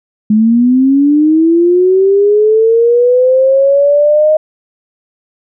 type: linear sweep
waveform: sine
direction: up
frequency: 209.9 to 623 Hz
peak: -5 dBFS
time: 0.3-4.37 s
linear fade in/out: 5 ms
effects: none